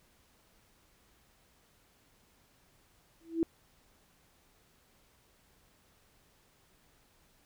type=tone with exponential growth; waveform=sine; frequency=329.6 Hz; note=E4; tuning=in tune; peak=-22 dBFS; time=3.21-3.43 s; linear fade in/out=0 ms; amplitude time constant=46 ms; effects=pink hiss -67 dBFS RMS until 7.45 s